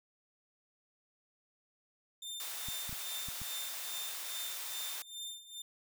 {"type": "tone with tremolo", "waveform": "sawtooth", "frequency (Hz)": 3595, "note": "A7", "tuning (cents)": 36, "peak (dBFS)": -37, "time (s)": [2.22, 5.62], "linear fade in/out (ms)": 5, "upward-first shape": "sine", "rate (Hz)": 2.4, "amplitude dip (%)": 80}
{"type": "high-pass noise", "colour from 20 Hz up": "white", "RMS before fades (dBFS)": -42, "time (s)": [2.4, 5.02], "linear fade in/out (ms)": 0, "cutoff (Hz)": 670, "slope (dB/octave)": 12}
{"type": "clicks", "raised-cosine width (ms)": 5, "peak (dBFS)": -34, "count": 5, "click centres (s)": [2.686, 2.894, 2.928, 3.286, 3.417]}
{"effects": []}